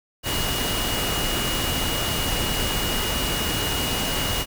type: tone in noise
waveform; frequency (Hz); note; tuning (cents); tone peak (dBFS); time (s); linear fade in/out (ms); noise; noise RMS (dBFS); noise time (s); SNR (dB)
sine; 2883; F#7; -46; -29; 0.23-4.46; 50; pink; -25; 0.23-4.46; -7
effects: none